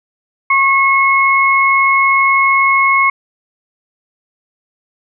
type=tone pair together; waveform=sine; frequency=1090.6 / 2178 Hz; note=C#6 / C#7; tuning=-29 / -31 cents; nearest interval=octave; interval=1198 cents; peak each=-11 dBFS; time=0.5-3.1 s; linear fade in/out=5 ms; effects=none